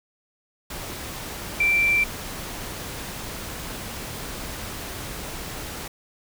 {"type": "tone in noise", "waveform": "sine", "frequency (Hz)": 2348, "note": "D7", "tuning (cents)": -1, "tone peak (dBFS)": -17, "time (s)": [1.6, 2.04], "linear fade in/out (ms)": 5, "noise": "pink", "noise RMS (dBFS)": -34, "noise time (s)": [0.7, 5.88], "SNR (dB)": 14, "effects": []}